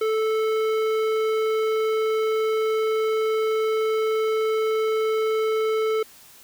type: tone with tanh clipping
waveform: sine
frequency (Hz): 438.3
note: A4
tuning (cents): -7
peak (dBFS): -22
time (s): 0.01-6.03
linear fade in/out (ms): 5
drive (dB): 15
effects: white hiss -49 dBFS RMS until 6.43 s